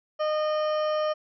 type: harmonic tone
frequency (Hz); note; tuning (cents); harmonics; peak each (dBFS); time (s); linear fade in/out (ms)
613; D#5; -26; 1 / 2 / 3 / 4 / 5 / 7 / 8 / 9; -24 / -31 / -42 / -47 / -41 / -52 / -54 / -45; 0.19-1.14; 20
effects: none